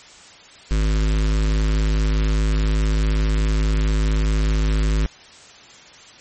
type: tone with notch filter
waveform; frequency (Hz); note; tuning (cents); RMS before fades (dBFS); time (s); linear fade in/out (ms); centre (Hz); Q
square; 52.4; G#1; +16; -18; 0.71-5.06; 0; 740; 1
effects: white hiss -44 dBFS RMS until 6.2 s + MP3 32 kbps